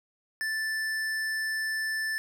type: tone with hard clipping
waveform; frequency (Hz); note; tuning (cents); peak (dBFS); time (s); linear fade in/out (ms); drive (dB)
sine; 1760; A6; 0; -30; 0.41-2.18; 0; 13
effects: none